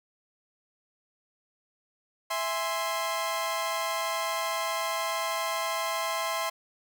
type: chord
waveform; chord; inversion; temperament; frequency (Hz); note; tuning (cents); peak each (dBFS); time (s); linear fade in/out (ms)
sawtooth; E augmented; none; equal with one note detuned; 659.3 / 827.3 / 1046.5; E5 / G#5 / B#5; 0 / -7 / 0; -29 / -33 / -27; 2.3-6.5; 10
effects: none

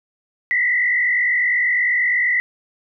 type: tone with frequency modulation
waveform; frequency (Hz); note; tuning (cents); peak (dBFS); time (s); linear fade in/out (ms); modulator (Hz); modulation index
sine; 1978; B6; +2; -15; 0.51-2.4; 0; 48.4; 1.4
effects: none

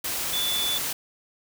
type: tone in noise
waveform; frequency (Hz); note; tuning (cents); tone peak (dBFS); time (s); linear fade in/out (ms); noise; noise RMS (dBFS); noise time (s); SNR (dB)
sine; 3477; A7; -21; -25; 0.33-0.78; 5; white; -29; 0.04-0.93; +1
effects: none

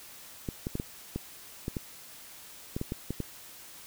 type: clicks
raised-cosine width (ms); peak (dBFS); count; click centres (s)
3; -19; 12; 0.488 / 0.669 / 0.754 / 0.799 / 1.16 / 1.681 / 1.768 / 2.765 / 2.814 / 2.921 / 3.106 / 3.203
effects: white hiss -49 dBFS RMS until 3.86 s

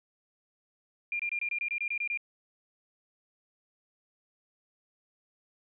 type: tone bursts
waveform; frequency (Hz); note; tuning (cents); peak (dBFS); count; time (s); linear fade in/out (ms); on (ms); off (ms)
sine; 2400; D7; +37; -29; 11; 1.12-2.174; 2; 74; 24
effects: none

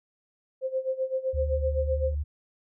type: tone with tremolo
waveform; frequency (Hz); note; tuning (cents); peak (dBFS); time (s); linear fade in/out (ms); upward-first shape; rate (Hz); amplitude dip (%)
sine; 523.3; C5; 0; -23; 0.61-2.15; 50; sine; 7.8; 85
type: tone with vibrato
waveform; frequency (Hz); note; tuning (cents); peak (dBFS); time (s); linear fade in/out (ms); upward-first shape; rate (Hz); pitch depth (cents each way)
sine; 73.42; D2; 0; -26; 1.33-2.24; 20; sine; 9.4; 22
effects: none

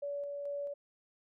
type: tone with tremolo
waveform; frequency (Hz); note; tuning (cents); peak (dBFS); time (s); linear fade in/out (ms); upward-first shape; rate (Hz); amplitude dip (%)
sine; 571; D5; -49; -35; 0.02-0.74; 10; square; 2.3; 25
effects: none

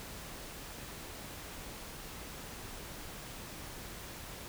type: silence
effects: pink hiss -46 dBFS RMS until 4.48 s

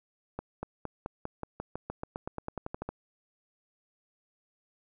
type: accelerating click train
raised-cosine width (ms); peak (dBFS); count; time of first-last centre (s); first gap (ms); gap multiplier
1; -21; 19; 0.39-2.89; 240; 0.93
effects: none

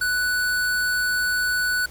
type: tone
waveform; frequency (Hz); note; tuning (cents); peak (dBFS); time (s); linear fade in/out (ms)
square; 1484; F#6; +5; -21; 0.01-1.86; 5
effects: added 60 Hz sine -45 dBFS peak until 1.9 s + pink hiss -46 dBFS RMS until 1.9 s

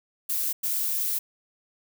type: noise bursts at uneven times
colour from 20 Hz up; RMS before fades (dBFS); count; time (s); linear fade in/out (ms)
violet; -27; 2; 0.29-0.53 / 0.63-1.19; 10
effects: none

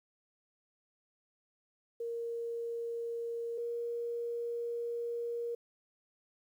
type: tone pair in turn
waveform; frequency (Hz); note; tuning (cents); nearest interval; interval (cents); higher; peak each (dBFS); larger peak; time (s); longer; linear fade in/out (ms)
sine; 466.2 / 471.1; A#4 / A#4; 0 / +18; unison; 18; second; -35 / -34; second; 2-3.58 / 3.58-5.55; second; 5
effects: 11-bit

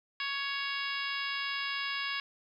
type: harmonic tone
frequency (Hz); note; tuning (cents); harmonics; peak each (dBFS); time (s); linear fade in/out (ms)
557; C#5; +8; 2 / 3 / 4 / 5 / 6 / 7 / 8 / 9; -40 / -38 / -39 / -39 / -42 / -44 / -47 / -43; 0.2-2.2; 2
effects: 11-bit

